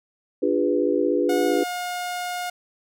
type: chord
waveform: sine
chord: D diminished seventh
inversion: none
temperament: equal with one note detuned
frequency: 293.7 / 349.2 / 406.5 / 493.9 Hz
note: D4 / F4 / Ab4 / Cb5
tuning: 0 / 0 / -37 / 0 cents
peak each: -24 dBFS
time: 0.42-1.64 s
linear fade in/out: 10 ms
type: tone with pitch glide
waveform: sawtooth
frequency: 725 to 715.4 Hz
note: F#5 to F5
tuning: -35 to +41 cents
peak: -23 dBFS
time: 1.29-2.5 s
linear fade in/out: 5 ms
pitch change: -24 cents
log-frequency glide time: 1.48-1.54 s
effects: none